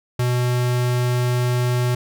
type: tone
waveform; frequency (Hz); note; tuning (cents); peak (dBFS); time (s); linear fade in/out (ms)
square; 123.47; B2; 0; -18; 0.19-1.95; 5
effects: none